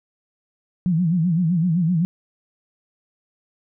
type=tone with vibrato; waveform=sine; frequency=170.7 Hz; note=F3; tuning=39 cents flat; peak=-16 dBFS; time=0.86-2.05 s; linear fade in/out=0 ms; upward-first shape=sine; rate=7.8 Hz; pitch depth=140 cents each way; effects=none